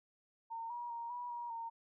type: tone with pitch steps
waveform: sine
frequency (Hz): 914 / 958 / 934 / 972 / 953 / 919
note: A#5 / A#5 / A#5 / B5 / A#5 / A#5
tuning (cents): -34 / +47 / +3 / -28 / +38 / -25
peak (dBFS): -40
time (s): 0.5-1.7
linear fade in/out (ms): 20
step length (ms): 200
effects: none